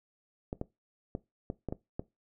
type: clicks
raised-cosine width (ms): 2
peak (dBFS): -21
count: 7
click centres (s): 0.529 / 0.614 / 1.151 / 1.501 / 1.687 / 1.725 / 1.995
effects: noise-tail reverb RT60 0.2 s tail -19 dB re dry